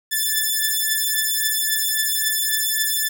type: beating tone pair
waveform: 5% pulse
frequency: 1748 / 1751.7 Hz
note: A6 / A6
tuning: -12 / -8 cents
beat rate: 3.7 Hz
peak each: -11 dBFS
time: 0.11-3.09 s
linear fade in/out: 20 ms
effects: none